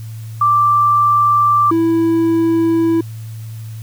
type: tone pair in turn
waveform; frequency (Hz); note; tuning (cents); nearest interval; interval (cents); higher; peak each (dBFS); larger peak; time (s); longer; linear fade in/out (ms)
sine / triangle; 1174.7 / 329.6; D6 / E4; 0 / 0; octave + minor seventh; 2200; first; -9; neither; 0.41-1.71 / 1.71-3.01; neither; 5
effects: added 111 Hz sine -26 dBFS peak until 3.82 s + white hiss -45 dBFS RMS until 3.82 s

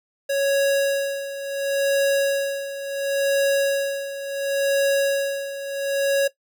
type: tone with tremolo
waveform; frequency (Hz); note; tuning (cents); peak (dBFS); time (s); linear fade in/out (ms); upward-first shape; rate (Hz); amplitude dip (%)
square; 554.4; C#5; 0; -17; 0.29-6.28; 10; sine; 0.71; 75
effects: noise-tail reverb RT60 0.1 s tail -17 dB re dry

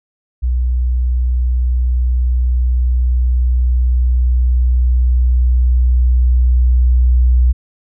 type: tone with level ramp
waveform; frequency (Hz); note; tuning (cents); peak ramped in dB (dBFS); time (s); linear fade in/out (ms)
sine; 61.74; B1; 0; -12 to -7; 0.42-7.53; 20
effects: none

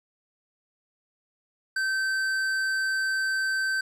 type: tone with tanh clipping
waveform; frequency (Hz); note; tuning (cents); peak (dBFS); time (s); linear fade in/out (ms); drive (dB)
sine; 1548; G6; -22; -26; 1.76-3.81; 5; 12
effects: none

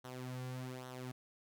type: tone with flanger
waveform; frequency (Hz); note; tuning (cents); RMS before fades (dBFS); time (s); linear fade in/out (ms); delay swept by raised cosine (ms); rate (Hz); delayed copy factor
sawtooth; 127.4; C3; -46; -45; 0.04-1.12; 10; 0.41 to 3.21; 1.2; -0.65
effects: none

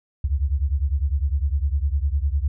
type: beating tone pair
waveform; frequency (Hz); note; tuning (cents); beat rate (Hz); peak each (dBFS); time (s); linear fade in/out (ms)
sine; 66.9 / 76.8; C2 / D#2; +39 / -22; 9.9; -21 / -23; 0.24-2.48; 5
effects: none

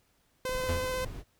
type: tone with vibrato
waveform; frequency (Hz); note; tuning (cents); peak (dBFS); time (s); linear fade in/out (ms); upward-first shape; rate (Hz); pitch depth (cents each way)
sawtooth; 512; C5; -38; -27; 0.45-1.05; 5; sine; 16; 12
type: clicks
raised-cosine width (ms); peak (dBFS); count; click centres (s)
2; -29; 5; 0.452 / 0.493 / 0.638 / 0.844 / 0.941
type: noise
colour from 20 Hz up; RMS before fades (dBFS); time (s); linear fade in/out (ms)
brown; -39; 0.49-1.24; 50
type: tone with exponential decay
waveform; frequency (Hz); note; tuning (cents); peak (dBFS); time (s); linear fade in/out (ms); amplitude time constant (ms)
45% pulse; 84.1; E2; +35; -25; 0.69-1.03; 0; 73
effects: pink hiss -70 dBFS RMS until 1.39 s

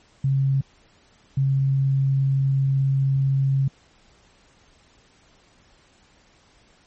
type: tone pair in turn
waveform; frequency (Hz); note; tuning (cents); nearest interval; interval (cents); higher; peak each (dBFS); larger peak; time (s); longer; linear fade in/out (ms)
sine; 135.9 / 135.9; C#3 / C#3; -34 / -34; unison; 0; neither; -17; neither; 0.24-0.61 / 1.37-3.68; second; 5
effects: pink hiss -57 dBFS RMS until 6.86 s + MP3 32 kbps

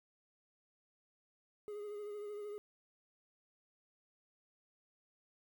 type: tone with vibrato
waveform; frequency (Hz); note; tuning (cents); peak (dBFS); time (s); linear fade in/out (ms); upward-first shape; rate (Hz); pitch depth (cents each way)
triangle; 415.3; G#4; 0; -40; 1.68-2.58; 0; triangle; 13; 38
effects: 11-bit

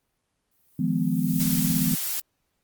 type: noise with exponential growth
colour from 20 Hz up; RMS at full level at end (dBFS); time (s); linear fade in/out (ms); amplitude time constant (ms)
violet; -30; 0.51-1.43; 5; 200
type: chord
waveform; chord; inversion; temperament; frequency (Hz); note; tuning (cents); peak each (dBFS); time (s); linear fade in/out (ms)
sine; F half-diminished seventh; third; just; 157.15 / 174.61 / 209.5 / 251.4; Eb3 / F3 / Ab3 / Cb4; +18 / 0 / +15 / +31; -28 / -26 / -28 / -26; 0.79-1.95; 5
type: noise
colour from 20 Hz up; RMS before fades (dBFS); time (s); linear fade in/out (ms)
blue; -28; 1.4-2.2; 2
effects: pink hiss -75 dBFS RMS until 2.63 s + Opus 24 kbps

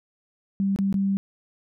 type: tone with dropouts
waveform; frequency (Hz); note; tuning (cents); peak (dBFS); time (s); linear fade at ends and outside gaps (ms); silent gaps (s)
sine; 196; G3; 0; -20; 0.6-1.17; 0; 0.761-0.788 / 0.927-0.942
effects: none

